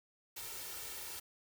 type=noise with comb filter; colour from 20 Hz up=white; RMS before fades=-45 dBFS; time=0.36-1.2 s; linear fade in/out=10 ms; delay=2.2 ms; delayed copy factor=+0.6; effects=none